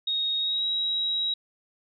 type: tone with pitch glide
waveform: sine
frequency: 3745 to 3844 Hz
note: A#7 to B7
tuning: +7 to -48 cents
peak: -24 dBFS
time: 0.07-1.34 s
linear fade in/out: 5 ms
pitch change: +45 cents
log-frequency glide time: 0.39-0.64 s
effects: none